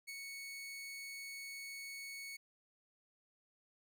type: tone with ADSR envelope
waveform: sawtooth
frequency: 2217 Hz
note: C#7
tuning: in tune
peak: -40 dBFS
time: 0.07-2.37 s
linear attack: 20 ms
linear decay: 33 ms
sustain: -2 dB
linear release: 11 ms
effects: none